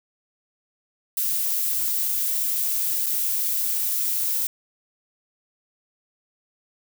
violet noise with dropouts, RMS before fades -24 dBFS, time 1.17-4.47 s, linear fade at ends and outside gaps 2 ms, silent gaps 3.061-3.065 s, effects none

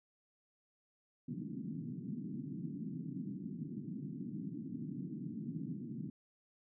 pink band-pass noise, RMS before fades -43 dBFS, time 1.28-6.1 s, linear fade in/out 5 ms, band 140 to 300 Hz, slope 48 dB/octave, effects none

